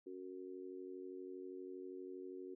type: harmonic tone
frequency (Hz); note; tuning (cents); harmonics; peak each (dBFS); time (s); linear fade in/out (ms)
92.5; F#2; 0; 3 / 4 / 5; -53 / -48 / -57; 0.06-2.55; 10
effects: none